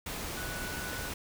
sine tone in noise, 1480 Hz, F#6, in tune, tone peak -41 dBFS, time 0.37-1.09 s, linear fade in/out 5 ms, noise pink, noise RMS -38 dBFS, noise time 0.06-1.14 s, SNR -6 dB, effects none

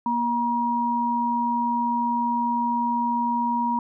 sine tone pair together, 237.3 / 952.8 Hz, A#3 / A#5, +31 / +38 cents, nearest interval 2 octaves, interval 2407 cents, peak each -26 / -22 dBFS, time 0.06-3.79 s, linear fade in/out 2 ms, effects none

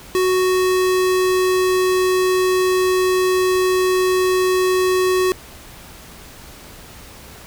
square tone, 370 Hz, F#4, in tune, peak -15 dBFS, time 0.15-5.32 s, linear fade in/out 0 ms, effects added 65 Hz sine -49 dBFS peak until 7.46 s + pink hiss -40 dBFS RMS until 7.46 s

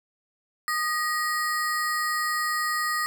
square ring-modulated tone, 1567 Hz, G6, 1 cent flat, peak -22 dBFS, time 0.68-3.06 s, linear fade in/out 0 ms, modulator 335 Hz, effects none

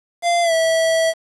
square tone with pitch glide, 691 to 652.2 Hz, F5 to E5, -19 to -19 cents, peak -15 dBFS, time 0.22-1.14 s, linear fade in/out 50 ms, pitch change -100 cents, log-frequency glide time 0.42-0.53 s, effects resampled to 24000 Hz + 7-bit

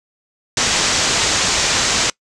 white low-pass noise, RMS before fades -17 dBFS, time 0.57-2.1 s, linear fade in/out 2 ms, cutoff 7600 Hz, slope 48 dB/octave, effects noise-tail reverb RT60 0.1 s tail -24 dB re dry

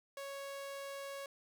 sawtooth tone, 554.4 Hz, C#5, in tune, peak -39 dBFS, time 0.17-1.26 s, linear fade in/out 2 ms, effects none

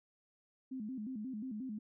sine tone with vibrato, 235.5 Hz, A#3, 18 cents sharp, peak -39 dBFS, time 0.71-1.79 s, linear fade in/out 10 ms, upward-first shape square, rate 5.6 Hz, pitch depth 180 cents each way, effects none

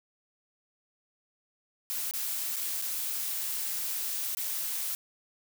blue noise with dropouts, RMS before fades -33 dBFS, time 1.9-4.95 s, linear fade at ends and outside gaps 0 ms, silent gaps 2.111-2.137 / 2.56-2.566 / 2.816-2.822 / 4.349-4.371 s, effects none

